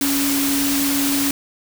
sine tone in noise, 279.1 Hz, C#4, 12 cents sharp, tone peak -19 dBFS, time 0.01-1.31 s, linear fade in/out 2 ms, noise white, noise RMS -22 dBFS, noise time 0.01-1.31 s, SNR 0 dB, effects none

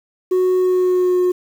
sine tone with pitch glide, 368.3 to 361.6 Hz, F#4 to F#4, -8 to -40 cents, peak -10 dBFS, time 0.31-1.32 s, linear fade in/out 10 ms, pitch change -32 cents, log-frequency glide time 0.58-1.2 s, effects tanh soft clip ceiling -12 dBFS + 7-bit

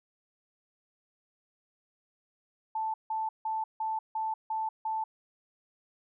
sine tone bursts, 880 Hz, A5, in tune, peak -29 dBFS, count 7, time 2.75-5.04 s, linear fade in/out 5 ms, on 190 ms, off 160 ms, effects none

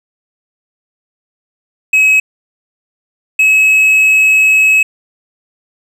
triangle tone pair in turn, 2557 / 2570 Hz, D#7 / E7, +47 / -45 cents, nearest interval unison, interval 8 cents, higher second, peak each -4 dBFS, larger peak neither, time 1.93-2.2 / 3.39-4.83 s, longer second, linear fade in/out 5 ms, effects none

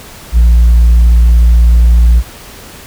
sine tone with tanh clipping, 58.27 Hz, A#1, in tune, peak -3 dBFS, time 0.32-2.23 s, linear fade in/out 50 ms, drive 1 dB, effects pink hiss -32 dBFS RMS until 2.86 s

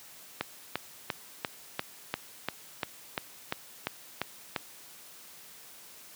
click train, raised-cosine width 0.3 ms, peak -13 dBFS, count 13, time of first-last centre 0.41-4.562 s, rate 2.89 Hz, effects white hiss -51 dBFS RMS until 6.15 s + high-pass 100 Hz 12 dB/octave

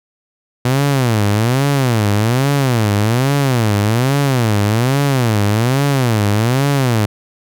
sawtooth tone with vibrato, 120.5 Hz, B2, 42 cents flat, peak -8 dBFS, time 0.65-7.06 s, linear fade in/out 5 ms, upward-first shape sine, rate 1.2 Hz, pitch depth 290 cents each way, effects none

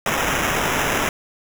white noise with sample-and-hold, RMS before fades -21 dBFS, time 0.06-1.09 s, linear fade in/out 2 ms, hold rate 4410 Hz, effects none

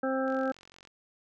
harmonic tone, 264.3 Hz, C4, 18 cents sharp, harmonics 1 / 2 / 3 / 5 / 6, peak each -31 / -30 / -37 / -37 / -39 dBFS, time 0.03-0.52 s, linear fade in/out 5 ms
click train, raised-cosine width 0.2 ms, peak -35 dBFS, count 28, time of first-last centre 0.28-0.873 s, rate 45.5 Hz
effects none

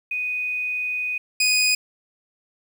sine / 20% pulse tone pair in turn, 2489 / 2489 Hz, D#7 / D#7, 0 / 0 cents, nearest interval unison, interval 0 cents, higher neither, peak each -23 / -12 dBFS, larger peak second, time 0.11-1.18 / 1.4-1.75 s, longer first, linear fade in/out 5 ms, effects 9-bit

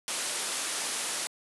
white low-pass noise, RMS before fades -33 dBFS, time 0.08-1.27 s, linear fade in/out 0 ms, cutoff 11000 Hz, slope 96 dB/octave, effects high-pass 300 Hz 12 dB/octave

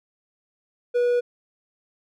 triangle tone, 485.8 Hz, B4, 29 cents flat, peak -16 dBFS, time 0.94-1.21 s, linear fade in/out 20 ms, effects none

